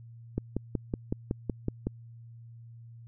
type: click train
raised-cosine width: 3 ms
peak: -16 dBFS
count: 9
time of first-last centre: 0.38-1.87 s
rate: 5.37 Hz
effects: added 116 Hz sine -46 dBFS peak until 3.07 s

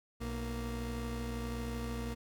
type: tone pair together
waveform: 30% pulse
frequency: 61.47 / 233.1 Hz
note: B1 / A#3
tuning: -7 / 0 cents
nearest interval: octave + major seventh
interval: 2307 cents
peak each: -36 / -37 dBFS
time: 0.2-2.15 s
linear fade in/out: 20 ms
effects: none

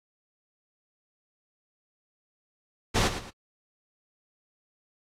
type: noise with echo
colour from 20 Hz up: pink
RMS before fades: -24 dBFS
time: 2.94-3.09 s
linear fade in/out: 20 ms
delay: 110 ms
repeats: 2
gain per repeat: -10 dB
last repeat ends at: 3.31 s
effects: low-pass 7000 Hz 12 dB/octave + AAC 48 kbps

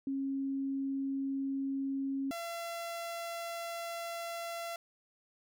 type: tone pair in turn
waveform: sine / sawtooth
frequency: 272.2 / 678.4 Hz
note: C#4 / E5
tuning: -31 / +50 cents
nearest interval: octave + major third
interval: 1581 cents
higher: second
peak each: -32 / -34 dBFS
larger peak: first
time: 0.07-2.31 / 2.31-4.76 s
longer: second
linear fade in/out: 2 ms
effects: none

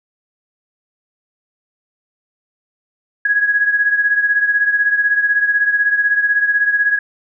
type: beating tone pair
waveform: sine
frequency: 1661.2 / 1677.2 Hz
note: G#6 / G#6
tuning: 0 / +17 cents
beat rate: 16 Hz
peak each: -13 / -19 dBFS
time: 3.25-6.99 s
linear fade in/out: 5 ms
effects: none

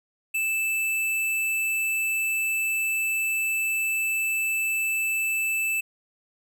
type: tone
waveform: square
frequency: 2637 Hz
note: E7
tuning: in tune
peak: -24 dBFS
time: 0.34-5.81 s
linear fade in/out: 10 ms
effects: none

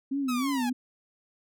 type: tone with vibrato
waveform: sine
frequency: 261.9 Hz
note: C4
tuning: 2 cents sharp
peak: -26 dBFS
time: 0.11-0.73 s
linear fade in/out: 10 ms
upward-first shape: sine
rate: 3.2 Hz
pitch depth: 130 cents each way
type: linear sweep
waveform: sawtooth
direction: down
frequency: 1309 to 800 Hz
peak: -28 dBFS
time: 0.28-0.7 s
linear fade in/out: 10 ms
effects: none

